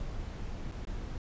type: noise with dropouts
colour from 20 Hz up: brown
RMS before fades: -38 dBFS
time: 0-1.18 s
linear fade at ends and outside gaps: 1 ms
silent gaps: 0.714-0.72 / 0.852-0.871 s
effects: resampled to 16000 Hz